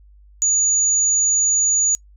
sine tone, 6750 Hz, G#8, 27 cents sharp, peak -14 dBFS, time 0.42-1.95 s, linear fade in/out 0 ms, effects noise-tail reverb RT60 0.1 s tail -23 dB re dry + added 50 Hz sine -45 dBFS peak until 2.16 s

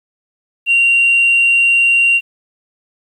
sine tone, 2761 Hz, F7, 20 cents flat, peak -7 dBFS, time 0.66-2.21 s, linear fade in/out 50 ms, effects tanh soft clip ceiling -5 dBFS + 8-bit

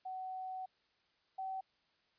sine tone pair in turn, 750 / 762.7 Hz, F#5 / G5, +23 / -48 cents, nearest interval unison, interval 29 cents, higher second, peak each -40 / -38 dBFS, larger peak second, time 0.05-0.66 / 1.38-1.61 s, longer first, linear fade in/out 10 ms, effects white hiss -75 dBFS RMS until 2.18 s + resampled to 11025 Hz

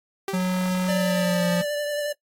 sawtooth tone with exponential decay, 390.1 Hz, G4, 8 cents flat, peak -21 dBFS, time 0.28-0.56 s, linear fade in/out 2 ms, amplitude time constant 60 ms
square tone with pitch glide, 183.7 to 175.61 Hz, F#3 to F3, -12 to +10 cents, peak -22 dBFS, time 0.33-1.62 s, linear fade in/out 10 ms, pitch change -78 cents, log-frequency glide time 0.93-1.47 s
square tone with vibrato, 587.3 Hz, D5, in tune, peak -25 dBFS, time 0.88-2.13 s, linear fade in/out 10 ms, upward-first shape sine, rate 11 Hz, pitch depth 17 cents each way
effects noise-tail reverb RT60 0.1 s tail -21 dB re dry + AAC 48 kbps

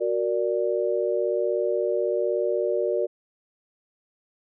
sine chord, Gb augmented, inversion none, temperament equal, 370 / 466.2 / 587.3 Hz, Gb4 / Bb4 / D5, 0 / 0 / 0 cents, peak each -26 dBFS, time 0-3.07 s, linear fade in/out 20 ms, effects none

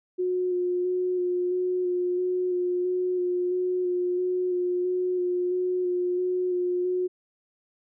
sine tone with vibrato, 361.1 Hz, F#4, 42 cents flat, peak -23 dBFS, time 0.18-7.08 s, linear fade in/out 20 ms, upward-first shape square, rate 1.5 Hz, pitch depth 14 cents each way, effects none

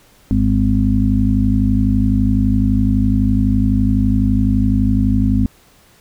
harmonic tone, 51.91 Hz, G#1, in tune, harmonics 1 / 2 / 4 / 5, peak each -17 / -17 / -17 / -17 dBFS, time 0.31-5.46 s, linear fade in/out 0 ms, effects pink hiss -50 dBFS RMS until 6 s

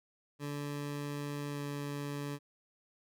20% pulse tone with pitch glide, 144.7 to 143.7 Hz, D3 to D3, -25 to -37 cents, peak -32 dBFS, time 0.39-2.39 s, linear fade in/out 50 ms, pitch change -12 cents, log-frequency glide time 1.48-1.61 s, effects none

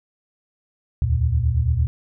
sine tone cluster, 72.5 / 81.3 / 117.2 Hz, D2 / E2 / A#2, -22 / -23 / +10 cents, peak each -21 dBFS, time 1.02-1.87 s, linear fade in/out 0 ms, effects none

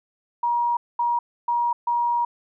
sine tone bursts at uneven times, 952 Hz, A#5, 36 cents sharp, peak -19 dBFS, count 4, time 0.43-0.77 / 0.99-1.19 / 1.48-1.73 / 1.87-2.25 s, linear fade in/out 5 ms, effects none

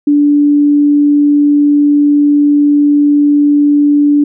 sine tone, 291 Hz, D4, 16 cents flat, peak -5 dBFS, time 0.07-4.24 s, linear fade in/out 5 ms, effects none

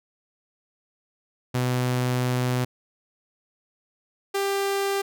sawtooth tone pair in turn, 125.4 / 395.6 Hz, B2 / G4, +27 / +16 cents, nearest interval octave + minor sixth, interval 1989 cents, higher second, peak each -18 / -19 dBFS, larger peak first, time 1.54-2.65 / 4.34-5.02 s, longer first, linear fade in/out 10 ms, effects none

